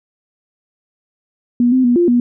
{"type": "tone with pitch steps", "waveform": "sine", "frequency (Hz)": [241.9, 258.1, 242.7, 348, 242.3], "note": ["B3", "C4", "B3", "F4", "B3"], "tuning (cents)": [-36, -23, -30, -6, -33], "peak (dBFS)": -9, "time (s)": [1.6, 2.2], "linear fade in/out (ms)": 2, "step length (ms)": 120, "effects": []}